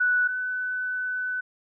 sine tone pair in turn, 1480 / 1501.5 Hz, F#6 / F#6, 0 / +25 cents, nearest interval unison, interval 25 cents, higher second, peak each -19 / -26 dBFS, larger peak first, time 0-0.28 / 0.28-1.41 s, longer second, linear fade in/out 10 ms, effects none

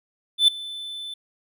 triangle tone with ADSR envelope, 3520 Hz, A7, in tune, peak -9 dBFS, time 0.38-1.14 s, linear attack 100 ms, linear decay 5 ms, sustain -21 dB, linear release 5 ms, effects none

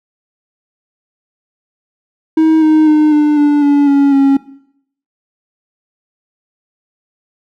triangle tone with pitch steps, 317.8 / 311.3 / 304.9 / 298.6 / 292.4 / 286.4 / 280.5 / 274.7 Hz, D#4 / D#4 / D#4 / D4 / D4 / D4 / C#4 / C#4, +37 / +1 / -35 / +29 / -7 / -43 / +21 / -16 cents, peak -4 dBFS, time 2.37-4.37 s, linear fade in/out 5 ms, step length 250 ms, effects noise-tail reverb RT60 0.7 s tail -18 dB re dry

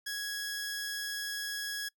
sawtooth tone pair together, 1661.2 / 5274 Hz, G#6 / E8, 0 / 0 cents, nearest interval octave + minor sixth, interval 2000 cents, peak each -32 / -39 dBFS, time 0.06-1.89 s, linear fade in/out 10 ms, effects noise-tail reverb RT60 0.1 s tail -24 dB re dry

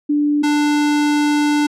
sine / square tone pair in turn, 293.7 / 295.3 Hz, D4 / D4, 0 / +10 cents, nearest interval unison, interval 10 cents, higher second, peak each -13 / -14 dBFS, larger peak first, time 0.09-0.43 / 0.43-1.67 s, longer second, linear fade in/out 10 ms, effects low-pass 8000 Hz 12 dB/octave

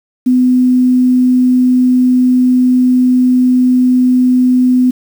sine tone with quantisation, 252.1 Hz, B3, 36 cents sharp, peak -6 dBFS, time 0.26-4.91 s, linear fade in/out 10 ms, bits 6, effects none

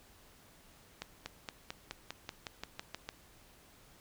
accelerating click train, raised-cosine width 0.2 ms, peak -22 dBFS, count 12, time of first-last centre 1.02-3.09 s, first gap 240 ms, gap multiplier 0.95, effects pink hiss -61 dBFS RMS until 4 s

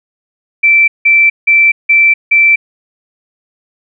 sine tone bursts, 2335 Hz, D7, 11 cents flat, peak -4 dBFS, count 5, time 0.63-2.56 s, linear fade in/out 10 ms, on 250 ms, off 170 ms, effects none

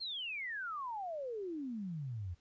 sine exponential sweep, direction down, 4337 to 82.41 Hz, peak -38 dBFS, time 0-2.35 s, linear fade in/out 20 ms, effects pink hiss -73 dBFS RMS until 2.4 s + resampled to 16000 Hz

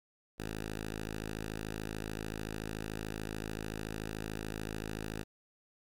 5% pulse tone with notch filter, 53.6 Hz, A1, 45 cents flat, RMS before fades -40 dBFS, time 0.38-5.24 s, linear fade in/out 20 ms, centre 620 Hz, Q 2, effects MP3 96 kbps

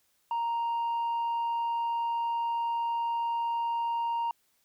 sine tone with tanh clipping, 932.3 Hz, A#5, in tune, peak -28 dBFS, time 0.31-4.31 s, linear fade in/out 2 ms, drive 2 dB, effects white hiss -71 dBFS RMS until 4.64 s

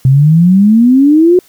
sine exponential sweep, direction up, 127.9 to 370 Hz, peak -3 dBFS, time 0.05-1.39 s, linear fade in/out 2 ms, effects white hiss -46 dBFS RMS until 1.48 s

